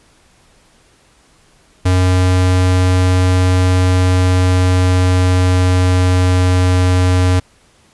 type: tone with pitch glide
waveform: square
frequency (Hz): 91.7 to 91.12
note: F#2 to F#2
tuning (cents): -15 to -26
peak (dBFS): -10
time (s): 1.85-7.4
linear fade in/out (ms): 10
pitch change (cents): -11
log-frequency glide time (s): 3.75-6.86
effects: pink hiss -51 dBFS RMS until 7.93 s + resampled to 24000 Hz